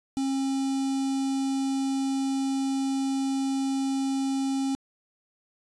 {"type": "tone with notch filter", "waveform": "square", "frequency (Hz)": 270, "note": "C#4", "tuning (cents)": -45, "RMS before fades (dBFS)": -27, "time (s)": [0.17, 4.75], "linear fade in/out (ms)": 0, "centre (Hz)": 1700, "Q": 0.54, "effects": ["resampled to 22050 Hz"]}